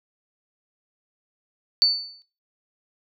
sine tone with exponential decay, 4500 Hz, C#8, 25 cents sharp, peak -11 dBFS, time 1.82-2.22 s, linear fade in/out 0 ms, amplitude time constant 85 ms, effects noise-tail reverb RT60 0.3 s tail -17 dB re dry

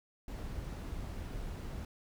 brown noise, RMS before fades -41 dBFS, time 0.28-1.85 s, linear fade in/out 2 ms, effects none

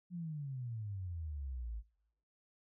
sine exponential sweep, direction down, 181.6 to 51.91 Hz, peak -39 dBFS, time 0.1-1.83 s, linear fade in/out 50 ms, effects noise-tail reverb RT60 0.9 s tail -25 dB re dry

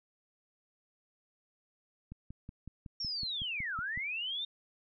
click train, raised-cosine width 5 ms, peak -32 dBFS, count 11, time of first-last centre 2.12-3.975 s, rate 5.39 Hz
sine linear two-way sweep, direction down then up, 5588 to 1267 to 3683 Hz, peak -34 dBFS, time 3-4.45 s, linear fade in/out 5 ms, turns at 3.77 s
effects none

